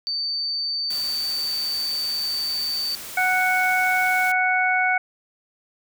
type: tone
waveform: sine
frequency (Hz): 4576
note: D8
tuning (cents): -46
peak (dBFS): -23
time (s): 0.07-2.95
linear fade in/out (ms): 0
type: noise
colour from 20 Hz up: white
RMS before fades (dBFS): -36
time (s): 0.9-4.32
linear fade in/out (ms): 5
type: harmonic tone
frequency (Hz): 740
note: F#5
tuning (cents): 0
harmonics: 1 / 2 / 3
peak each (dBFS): -22 / -22 / -22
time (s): 3.17-4.98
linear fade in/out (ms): 5
effects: none